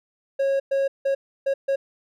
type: tone bursts at uneven times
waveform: triangle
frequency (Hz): 547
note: C#5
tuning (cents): -23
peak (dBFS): -17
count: 5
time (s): 0.39-0.6 / 0.71-0.88 / 1.05-1.15 / 1.46-1.54 / 1.68-1.76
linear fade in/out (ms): 10
effects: none